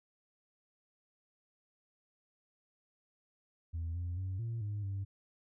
sine tone with pitch steps, 83 / 87.5 / 94.1 / 115.2 / 103.5 / 98.1 Hz, E2 / F2 / F#2 / A#2 / G#2 / G2, +12 / +4 / +30 / -20 / -5 / +2 cents, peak -33 dBFS, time 3.73-5.05 s, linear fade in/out 20 ms, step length 220 ms, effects tanh soft clip ceiling -33 dBFS

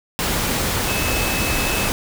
sine tone in noise, 2594 Hz, E7, 28 cents flat, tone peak -26 dBFS, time 0.88-1.88 s, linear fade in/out 0 ms, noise pink, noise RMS -21 dBFS, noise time 0.19-1.92 s, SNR -8 dB, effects none

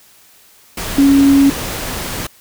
sine tone in noise, 277.2 Hz, C#4, in tune, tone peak -6 dBFS, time 0.98-1.5 s, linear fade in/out 5 ms, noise pink, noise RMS -23 dBFS, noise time 0.77-2.27 s, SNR +14 dB, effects white hiss -47 dBFS RMS until 2.4 s

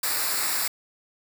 white noise with comb filter, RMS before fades -26 dBFS, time 0.03-0.68 s, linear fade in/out 5 ms, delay 0.32 ms, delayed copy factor -0.7, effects none

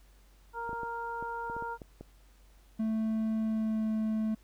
harmonic tone, 466.2 Hz, A#4, in tune, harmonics 1 / 2 / 3, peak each -42 / -36 / -41 dBFS, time 0.53-1.78 s, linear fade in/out 50 ms
clicks, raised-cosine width 2 ms, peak -30 dBFS, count 9, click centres 0.693 / 0.731 / 0.833 / 1.226 / 1.499 / 1.566 / 1.624 / 1.818 / 2.01 s
triangle tone with pitch glide, 220.3 to 218.3 Hz, A3 to A3, +2 to -13 cents, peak -26 dBFS, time 2.79-4.35 s, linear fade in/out 10 ms, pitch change -15 cents, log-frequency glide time 3.41-3.91 s
effects added 48 Hz sine -57 dBFS peak until 4.43 s + pink hiss -66 dBFS RMS until 4.43 s

